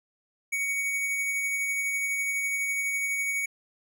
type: tone with tremolo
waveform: square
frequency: 2240 Hz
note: C#7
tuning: 18 cents sharp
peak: -26 dBFS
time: 0.52-3.46 s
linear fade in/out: 10 ms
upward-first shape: sine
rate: 12 Hz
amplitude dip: 25%
effects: none